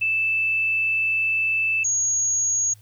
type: tone pair in turn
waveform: sine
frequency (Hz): 2637 / 6633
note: E7 / G#8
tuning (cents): 0 / -3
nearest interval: octave + major third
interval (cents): 1597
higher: second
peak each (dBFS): -19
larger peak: neither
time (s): 0.01-1.84 / 1.84-2.74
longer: first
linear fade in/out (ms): 10
effects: added 105 Hz sine -48 dBFS peak until 2.81 s + white hiss -59 dBFS RMS until 2.81 s